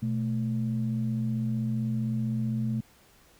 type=tone pair together; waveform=sine; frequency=123.47 / 219.1 Hz; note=B2 / A3; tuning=0 / -7 cents; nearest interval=minor seventh; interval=993 cents; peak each=-28 dBFS; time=0.02-2.81 s; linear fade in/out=10 ms; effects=tanh soft clip ceiling -19 dBFS + pink hiss -59 dBFS RMS until 3.39 s